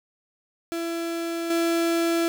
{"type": "tone with level steps", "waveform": "35% pulse", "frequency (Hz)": 335, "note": "E4", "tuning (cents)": 28, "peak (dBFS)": [-25, -19], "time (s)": [0.72, 2.28], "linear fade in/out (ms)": 0, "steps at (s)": 1.5, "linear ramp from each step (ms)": 5, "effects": []}